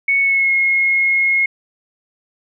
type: tone with pitch glide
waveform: sine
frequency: 2216 to 2160 Hz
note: C#7 to C#7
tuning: -1 to -45 cents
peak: -12 dBFS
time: 0.08-1.46 s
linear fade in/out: 5 ms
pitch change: -44 cents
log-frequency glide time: 0.2-0.52 s
effects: none